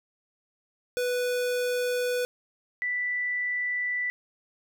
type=tone pair in turn; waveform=square / sine; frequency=493.9 / 1975.6 Hz; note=B4 / B6; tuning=0 / 0 cents; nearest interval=2 octaves; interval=2400 cents; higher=second; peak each=-26 dBFS; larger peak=neither; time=0.97-2.25 / 2.82-4.1 s; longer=neither; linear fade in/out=0 ms; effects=none